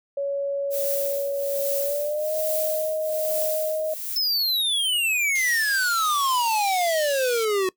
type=tone with pitch glide; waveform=sine; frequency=560 to 625 Hz; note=C#5 to D#5; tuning=+18 to +8 cents; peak=-23 dBFS; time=0.17-3.94 s; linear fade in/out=5 ms; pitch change=+190 cents; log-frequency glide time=1.81-2.34 s
type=noise with tremolo; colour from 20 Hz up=violet; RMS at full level=-27 dBFS; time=0.7-4.19 s; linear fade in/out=50 ms; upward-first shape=triangle; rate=1.2 Hz; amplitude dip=85%
type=exponential sweep; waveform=square; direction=down; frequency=5300 to 366 Hz; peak=-21 dBFS; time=4.16-7.69 s; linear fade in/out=2 ms
type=high-pass noise; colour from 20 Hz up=pink; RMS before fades=-35 dBFS; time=5.35-7.45 s; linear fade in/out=5 ms; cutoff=3100 Hz; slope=24 dB/octave
effects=noise-tail reverb RT60 0.1 s tail -21 dB re dry